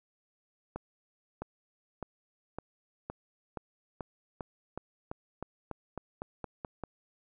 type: accelerating click train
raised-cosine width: 1 ms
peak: -23 dBFS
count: 17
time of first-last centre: 0.76-6.837 s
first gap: 660 ms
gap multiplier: 0.92
effects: none